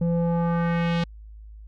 square tone with low-pass filter sweep, 169.6 Hz, E3, 50 cents sharp, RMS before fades -23 dBFS, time 0.01-1.04 s, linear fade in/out 5 ms, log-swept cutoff 380 to 3900 Hz, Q 1.6, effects added 53 Hz sine -40 dBFS peak until 1.67 s

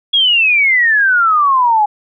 sine exponential sweep, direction down, 3358 to 820 Hz, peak -8 dBFS, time 0.13-1.86 s, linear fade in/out 10 ms, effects none

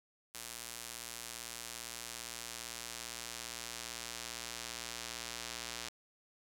square tone with band-pass filter sweep, 58.8 Hz, A#1, 16 cents sharp, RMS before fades -45 dBFS, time 0.34-5.89 s, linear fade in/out 5 ms, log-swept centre 9600 to 5700 Hz, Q 0.78, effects none

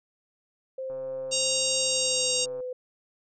sine tone with pitch glide, 525 to 503.9 Hz, C5 to B4, +6 to +35 cents, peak -31 dBFS, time 0.78-2.73 s, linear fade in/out 5 ms, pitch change -71 cents, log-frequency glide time 1.78-2.41 s
click train, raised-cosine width 1 ms, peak -36 dBFS, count 226, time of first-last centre 0.9-2.605 s, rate 132 Hz
harmonic tone, 932.3 Hz, A#5, in tune, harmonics 3 / 4 / 5 / 6 / 7 / 8 / 9, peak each -32 / -32 / -32 / -32 / -32 / -32 / -32 dBFS, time 1.31-2.46 s, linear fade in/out 20 ms
effects none

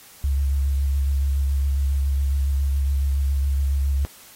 sine tone with vibrato, 69.1 Hz, C#2, 5 cents flat, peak -18 dBFS, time 0.24-4.05 s, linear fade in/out 0 ms, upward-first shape sine, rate 7.2 Hz, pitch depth 28 cents each way, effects white hiss -47 dBFS RMS until 4.35 s + AAC 48 kbps

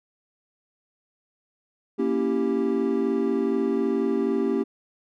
triangle chord, A# diminished seventh, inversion none, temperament equal, 233.1 / 277.2 / 329.6 / 392 Hz, A#3 / C#4 / E4 / G4, 0 / 0 / 0 / 0 cents, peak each -25 / -25 / -28 / -23 dBFS, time 1.98-4.64 s, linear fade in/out 20 ms, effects none

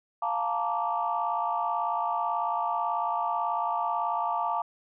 sine chord, Bb major seventh, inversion second, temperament just, 699.2 / 874.1 / 932.3 / 1165.4 Hz, F5 / A5 / Bb5 / D6, +2 / -12 / 0 / -14 cents, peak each -31 dBFS, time 0.22-4.62 s, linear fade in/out 5 ms, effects tanh soft clip ceiling -15 dBFS

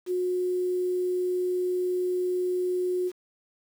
sine tone with quantisation, 362.9 Hz, F#4, 34 cents flat, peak -24 dBFS, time 0.06-3.12 s, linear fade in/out 50 ms, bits 8, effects none

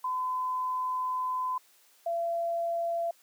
sine tone pair in turn, 1016 / 678.1 Hz, B5 / E5, +49 / +49 cents, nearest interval perfect fifth, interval 700 cents, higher first, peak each -28 / -27 dBFS, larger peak second, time 0.04-1.58 / 2.06-3.11 s, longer first, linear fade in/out 5 ms, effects white hiss -62 dBFS RMS until 3.22 s + high-pass 400 Hz 12 dB/octave

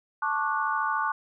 sine chord, D major seventh, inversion second, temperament just, 881 / 1101.2 / 1174.7 / 1468.3 Hz, A5 / C#6 / D6 / F#6, +2 / -12 / 0 / -14 cents, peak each -30 dBFS, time 0.22-1.12 s, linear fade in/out 5 ms, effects none

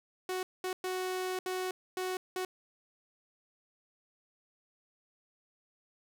sawtooth tone bursts at uneven times, 370 Hz, F#4, in tune, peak -29 dBFS, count 6, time 0.29-0.43 / 0.64-0.73 / 0.84-1.39 / 1.46-1.71 / 1.97-2.17 / 2.36-2.45 s, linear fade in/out 2 ms, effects none

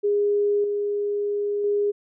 sine tone with level steps, 410.1 Hz, G#4, 22 cents flat, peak -18 / -22 / -19 dBFS, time 0.03-1.92 s, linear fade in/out 20 ms, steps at 0.64 / 1.64 s, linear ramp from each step 2 ms, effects none

